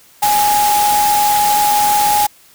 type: tone in noise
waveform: sine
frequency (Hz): 830.6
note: G#5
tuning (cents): 0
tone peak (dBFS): -11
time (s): 0.22-2.27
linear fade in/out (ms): 10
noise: white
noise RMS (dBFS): -19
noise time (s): 0.22-2.27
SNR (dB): +5
effects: white hiss -47 dBFS RMS until 2.54 s